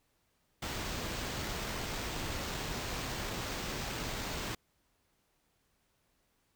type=noise with sample-and-hold; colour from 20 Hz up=pink; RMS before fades=-38 dBFS; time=0.62-4.55 s; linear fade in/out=5 ms; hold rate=11025 Hz; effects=pink hiss -75 dBFS RMS until 6.55 s